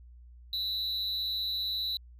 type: tone with amplitude modulation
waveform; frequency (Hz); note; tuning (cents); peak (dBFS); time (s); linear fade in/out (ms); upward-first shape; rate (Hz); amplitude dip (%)
triangle; 3951; B7; 0; -25; 0.53-1.97; 2; sine; 215; 80
effects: added 60 Hz sine -49 dBFS peak until 2.19 s